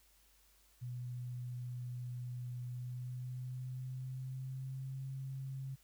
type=tone with pitch glide; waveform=sine; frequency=123.47 to 133.87 Hz; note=B2 to C3; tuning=0 to +40 cents; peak=-40 dBFS; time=0.81-5.76 s; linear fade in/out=20 ms; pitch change=+140 cents; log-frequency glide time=2.67-5.06 s; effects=added 50 Hz sine -70 dBFS peak until 5.83 s + white hiss -69 dBFS RMS until 5.83 s